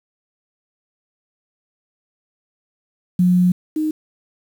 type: tone pair in turn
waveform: sine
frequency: 180 / 309.6 Hz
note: F#3 / D#4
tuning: -47 / -9 cents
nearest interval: major sixth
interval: 938 cents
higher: second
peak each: -11 / -17 dBFS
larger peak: first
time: 3.19-3.52 / 3.76-3.91 s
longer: first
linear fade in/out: 5 ms
effects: 7-bit